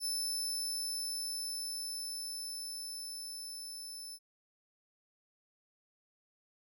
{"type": "tone with level ramp", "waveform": "25% pulse", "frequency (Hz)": 5274, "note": "E8", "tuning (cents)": 0, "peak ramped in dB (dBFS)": [-28, -39], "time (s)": [0, 4.19], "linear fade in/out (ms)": 50, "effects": []}